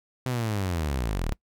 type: linear sweep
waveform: sawtooth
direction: down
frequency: 130 to 32.14 Hz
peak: -22 dBFS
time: 0.26-1.33 s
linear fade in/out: 0 ms
effects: noise-tail reverb RT60 0.1 s tail -22 dB re dry